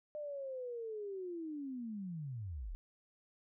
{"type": "linear sweep", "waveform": "sine", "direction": "down", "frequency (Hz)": [606, 33.84], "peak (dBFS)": -40, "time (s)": [0.15, 2.75], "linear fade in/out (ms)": 0, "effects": []}